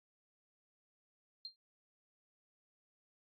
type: tone with exponential decay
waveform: sine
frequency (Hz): 4186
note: C8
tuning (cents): 0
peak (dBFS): -39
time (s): 1.45-1.56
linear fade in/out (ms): 1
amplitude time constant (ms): 23
effects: AAC 48 kbps